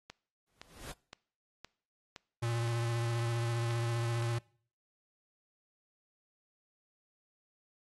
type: click train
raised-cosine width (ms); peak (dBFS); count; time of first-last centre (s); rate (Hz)
0.2; -27; 9; 0.1-4.224; 1.94
type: noise with exponential growth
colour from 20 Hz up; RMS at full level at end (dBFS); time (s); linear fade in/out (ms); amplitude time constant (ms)
pink; -42; 0.47-0.92; 5; 96
type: tone with vibrato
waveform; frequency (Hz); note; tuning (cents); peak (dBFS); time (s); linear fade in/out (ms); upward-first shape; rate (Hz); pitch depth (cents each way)
square; 117.2; A#2; +10; -32; 2.42-4.39; 10; triangle; 15; 27
effects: noise-tail reverb RT60 0.5 s tail -23 dB re dry + AAC 32 kbps